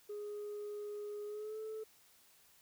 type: tone with pitch glide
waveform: sine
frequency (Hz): 415.4 to 436.1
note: G#4 to A4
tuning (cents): 0 to -15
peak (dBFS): -39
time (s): 0.09-1.84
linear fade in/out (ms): 10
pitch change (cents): +85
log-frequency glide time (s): 1.26-1.59
effects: tanh soft clip ceiling -39 dBFS + white hiss -66 dBFS RMS until 2.61 s